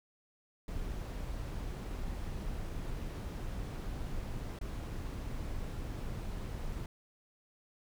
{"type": "noise with dropouts", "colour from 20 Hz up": "brown", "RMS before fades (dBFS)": -39, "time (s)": [0.68, 6.86], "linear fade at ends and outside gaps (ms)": 2, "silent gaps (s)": [4.589, 4.612], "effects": []}